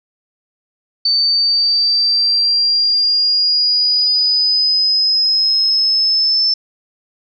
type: exponential sweep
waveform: sine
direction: up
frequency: 4552 to 5290 Hz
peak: -11 dBFS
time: 1.05-6.54 s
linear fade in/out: 5 ms
effects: none